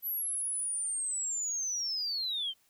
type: linear sweep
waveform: sine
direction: down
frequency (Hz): 11940 to 3054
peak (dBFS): -30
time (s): 0.02-2.54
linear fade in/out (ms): 50
effects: tanh soft clip ceiling -27 dBFS + white hiss -69 dBFS RMS until 2.69 s